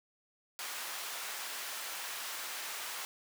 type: high-pass noise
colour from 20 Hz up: pink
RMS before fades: -41 dBFS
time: 0.59-3.05 s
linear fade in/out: 0 ms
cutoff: 1000 Hz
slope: 12 dB/octave
effects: none